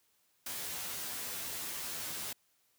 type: noise with comb filter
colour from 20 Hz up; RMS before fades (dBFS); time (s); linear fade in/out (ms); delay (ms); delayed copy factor
white; -40; 0.46-2.33; 5; 12; +0.9
effects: white hiss -73 dBFS RMS until 2.78 s + high-pass 60 Hz 12 dB/octave